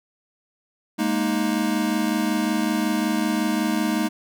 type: chord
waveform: square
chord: Ab suspended second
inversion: none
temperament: equal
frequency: 207.7 / 233.1 / 311.1 Hz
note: Ab3 / Bb3 / Eb4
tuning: 0 / 0 / 0 cents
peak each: -26 / -26 / -25 dBFS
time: 0.98-4.09 s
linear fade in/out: 20 ms
effects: none